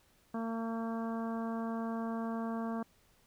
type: harmonic tone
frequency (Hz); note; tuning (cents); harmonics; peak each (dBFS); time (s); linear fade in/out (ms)
227.3; A#3; -43; 1 / 2 / 3 / 4 / 5 / 6 / 7; -35 / -44 / -43 / -47 / -46 / -53 / -53; 0.34-2.83; 5
effects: pink hiss -68 dBFS RMS until 3.26 s